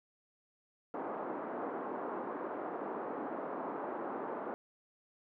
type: band-pass noise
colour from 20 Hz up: pink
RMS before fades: -40 dBFS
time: 0.94-4.54 s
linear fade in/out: 0 ms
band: 270 to 1200 Hz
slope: 24 dB/octave
effects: none